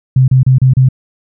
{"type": "tone bursts", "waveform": "sine", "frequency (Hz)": 130.1, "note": "C3", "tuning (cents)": -9, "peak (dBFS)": -4, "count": 5, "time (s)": [0.16, 0.888], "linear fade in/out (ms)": 5, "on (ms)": 120, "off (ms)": 32, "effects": []}